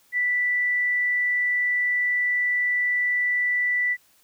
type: tone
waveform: sine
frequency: 1972 Hz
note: B6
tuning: 3 cents flat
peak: -20 dBFS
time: 0.12-3.97 s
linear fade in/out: 50 ms
effects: white hiss -60 dBFS RMS until 4.23 s